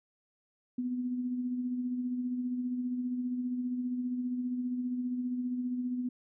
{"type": "tone with tremolo", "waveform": "sine", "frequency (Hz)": 248.6, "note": "B3", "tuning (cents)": 12, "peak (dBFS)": -29, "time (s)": [0.78, 6.09], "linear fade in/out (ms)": 5, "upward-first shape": "sine", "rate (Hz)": 15, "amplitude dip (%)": 40, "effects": []}